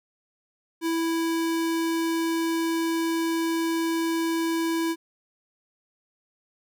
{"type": "tone", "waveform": "square", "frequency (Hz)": 329.7, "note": "E4", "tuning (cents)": 0, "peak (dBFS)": -24, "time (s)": [0.81, 4.96], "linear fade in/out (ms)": 50, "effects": []}